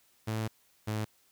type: tone pair in turn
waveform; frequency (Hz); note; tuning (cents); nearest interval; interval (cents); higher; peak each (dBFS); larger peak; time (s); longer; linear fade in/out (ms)
sawtooth; 110.1 / 107.65; A2 / A2; +2 / -37; unison; 39; first; -27; neither; 0.27-0.48 / 0.87-1.05; first; 10
effects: white hiss -67 dBFS RMS until 1.31 s